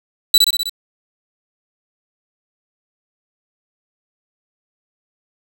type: tone with echo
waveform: 40% pulse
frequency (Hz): 3951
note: B7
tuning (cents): 0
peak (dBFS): -5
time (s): 0.34-0.38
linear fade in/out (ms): 2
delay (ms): 63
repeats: 5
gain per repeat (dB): -3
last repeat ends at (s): 0.695
effects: none